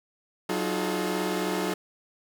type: tone cluster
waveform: sawtooth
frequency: 185.3 / 307.9 / 351.9 / 427.3 Hz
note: F#3 / D#4 / F4 / G#4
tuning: +3 / -18 / +13 / +49 cents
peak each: -28 dBFS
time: 0.49-1.74 s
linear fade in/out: 5 ms
effects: none